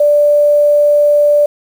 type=tone with quantisation; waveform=sine; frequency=587 Hz; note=D5; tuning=1 cent flat; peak=-6 dBFS; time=0-1.46 s; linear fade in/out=5 ms; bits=6; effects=none